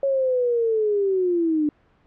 sine linear sweep, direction down, 554.4 to 293.7 Hz, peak -18 dBFS, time 0.03-1.69 s, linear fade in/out 2 ms, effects pink hiss -60 dBFS RMS until 2.06 s + low-pass 2000 Hz 12 dB/octave

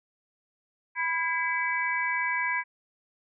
sine tone cluster, 991 / 1636 / 2007 / 2290 Hz, B5 / G#6 / B6 / D7, +6 / -26 / +27 / -44 cents, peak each -31 dBFS, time 0.95-2.64 s, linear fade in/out 50 ms, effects none

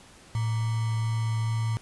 sine tone with sample-and-hold, 112.2 Hz, A2, 34 cents sharp, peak -24 dBFS, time 0.35-1.77 s, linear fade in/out 0 ms, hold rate 1050 Hz, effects pink hiss -52 dBFS RMS until 1.81 s + resampled to 24000 Hz

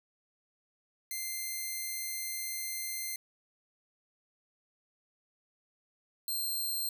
5% pulse tone pair in turn, 2086 / 4172 Hz, C7 / C8, -6 / -6 cents, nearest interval octave, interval 1200 cents, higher second, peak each -25 dBFS, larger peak neither, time 1.11-3.16 / 6.28-6.89 s, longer first, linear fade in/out 2 ms, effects none

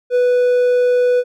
triangle tone, 493.9 Hz, B4, in tune, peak -9 dBFS, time 0.1-1.24 s, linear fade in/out 50 ms, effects none

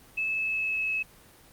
sine tone with pitch glide, 2609 to 2584 Hz, E7 to E7, -18 to -35 cents, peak -26 dBFS, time 0.17-1.03 s, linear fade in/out 10 ms, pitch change -17 cents, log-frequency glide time 0.31-0.87 s, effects pink hiss -54 dBFS RMS until 1.52 s + Opus 24 kbps

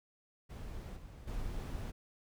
brown noise with level steps, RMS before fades -44 / -50 / -40 dBFS, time 0.49-1.92 s, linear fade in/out 20 ms, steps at 0.96 / 1.27 s, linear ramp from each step 10 ms, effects none

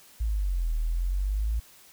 sine exponential two-way sweep, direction down then up, 56.8 to 38.89 to 56.8 Hz, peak -24 dBFS, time 0.2-1.6 s, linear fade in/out 10 ms, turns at 0.76 s, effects white hiss -54 dBFS RMS until 1.92 s

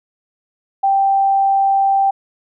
sine tone, 784 Hz, G5, in tune, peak -11 dBFS, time 0.83-2.11 s, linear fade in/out 10 ms, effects none

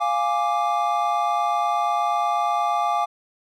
triangle chord, D diminished, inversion first, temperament equal with one note detuned, 698.5 / 826.8 / 1174.7 Hz, F5 / Ab5 / D6, 0 / -8 / 0 cents, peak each -22 dBFS, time 0-3.06 s, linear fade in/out 20 ms, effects none

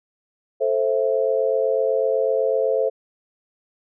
sine chord, A minor, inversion none, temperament just, 440 / 528 / 660 Hz, A4 / C5 / E5, 0 / +16 / +2 cents, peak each -22 / -20 / -25 dBFS, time 0.6-2.9 s, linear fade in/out 20 ms, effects none

